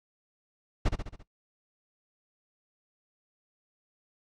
brown noise with echo, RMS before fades -24 dBFS, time 0.85-0.89 s, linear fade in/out 10 ms, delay 68 ms, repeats 5, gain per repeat -5 dB, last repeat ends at 1.23 s, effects noise-tail reverb RT60 0.1 s tail -18 dB re dry + low-pass 6000 Hz 12 dB/octave

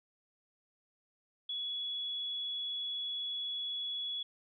sine tone, 3382 Hz, G#7, 31 cents sharp, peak -35 dBFS, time 1.49-4.23 s, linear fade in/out 5 ms, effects none

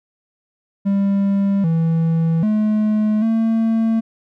triangle tone with pitch steps, 198.2 / 163.9 / 213.7 / 224.9 Hz, G3 / E3 / G#3 / A3, +19 / -10 / +50 / +38 cents, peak -12 dBFS, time 0.85-4.01 s, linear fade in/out 20 ms, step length 790 ms, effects none

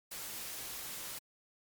white noise, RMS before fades -43 dBFS, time 0.11-1.19 s, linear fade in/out 10 ms, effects MP3 96 kbps

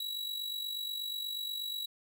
45% pulse tone with amplitude modulation, 3900 Hz, B7, 23 cents flat, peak -33 dBFS, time 0-1.86 s, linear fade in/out 5 ms, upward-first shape sine, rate 48.3 Hz, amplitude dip 60%, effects none

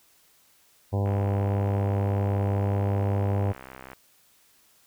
harmonic tone, 99.9 Hz, G2, 33 cents sharp, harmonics 1 / 2 / 3 / 4 / 5 / 6 / 7 / 8 / 9 / 10, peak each -23 / -33 / -37 / -36 / -35 / -38 / -40 / -40 / -45 / -46 dBFS, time 0.92-3.53 s, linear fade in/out 20 ms
click train, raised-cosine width 0.5 ms, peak -26 dBFS, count 188, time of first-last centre 1.06-3.933 s, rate 65.1 Hz
effects white hiss -61 dBFS RMS until 4.86 s

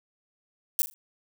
violet noise with echo, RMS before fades -23 dBFS, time 0.79-0.82 s, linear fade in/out 0 ms, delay 40 ms, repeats 3, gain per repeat -11 dB, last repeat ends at 0.94 s, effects none

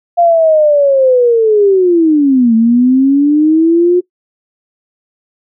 sine linear two-way sweep, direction down then up, 698.5 to 222 to 361.7 Hz, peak -5 dBFS, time 0.17-4.01 s, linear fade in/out 20 ms, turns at 2.55 s, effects noise-tail reverb RT60 0.1 s tail -20 dB re dry

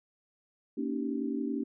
sine chord, Eb dominant seventh, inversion second, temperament just, 233.3 / 280 / 311.1 / 388.9 Hz, Bb3 / Db4 / Eb4 / G4, +2 / +18 / 0 / -14 cents, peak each -35 / -33 / -38 / -39 dBFS, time 0.77-1.64 s, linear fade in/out 10 ms, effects none

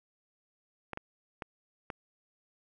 clicks, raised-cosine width 0.5 ms, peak -22 dBFS, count 4, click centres 0.933 / 0.974 / 1.422 / 1.902 s, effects none

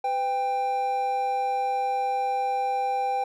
triangle tone pair together, 505 / 792 Hz, B4 / G5, +39 / +18 cents, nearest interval minor sixth, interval 779 cents, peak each -30 / -22 dBFS, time 0.04-3.24 s, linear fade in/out 5 ms, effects none

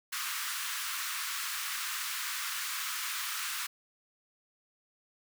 pink high-pass noise, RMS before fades -36 dBFS, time 0.12-3.67 s, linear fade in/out 10 ms, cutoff 1100 Hz, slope 48 dB/octave, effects none

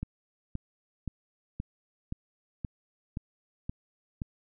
click train, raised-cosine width 5 ms, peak -21 dBFS, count 9, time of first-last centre 0.03-4.218 s, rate 1.91 Hz, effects none

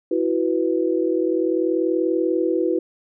sine chord, E suspended second, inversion none, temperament equal, 329.6 / 370 / 493.9 Hz, E4 / F#4 / B4, 0 / 0 / 0 cents, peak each -21 / -22 / -24 dBFS, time 0.11-2.79 s, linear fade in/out 5 ms, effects none

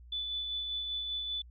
sine tone with tremolo, 3484 Hz, A7, 18 cents flat, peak -32 dBFS, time 0.12-1.42 s, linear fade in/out 5 ms, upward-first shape sine, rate 5.1 Hz, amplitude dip 30%, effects added 60 Hz sine -50 dBFS peak until 1.5 s

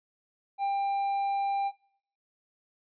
triangle tone, 794 Hz, G5, 22 cents sharp, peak -24 dBFS, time 0.58-1.72 s, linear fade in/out 50 ms, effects noise-tail reverb RT60 0.6 s tail -22 dB re dry + resampled to 11025 Hz

